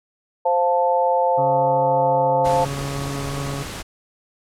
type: chord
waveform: sine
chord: F major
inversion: second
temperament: equal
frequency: 523.3 / 698.5 / 880 Hz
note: C5 / F5 / A5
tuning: 0 / 0 / 0 cents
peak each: -19 / -22 / -19 dBFS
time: 0.45-2.65 s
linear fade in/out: 10 ms
type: harmonic tone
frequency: 139.3 Hz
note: C#3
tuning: 9 cents sharp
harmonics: 1 / 2 / 3 / 4 / 5 / 6 / 7 / 8 / 9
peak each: -27 / -33 / -36 / -37 / -41 / -46 / -47 / -38 / -42 dBFS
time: 1.37-3.64 s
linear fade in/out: 20 ms
type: noise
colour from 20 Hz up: pink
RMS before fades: -31 dBFS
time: 2.44-3.83 s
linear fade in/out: 20 ms
effects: low-pass 10000 Hz 12 dB/octave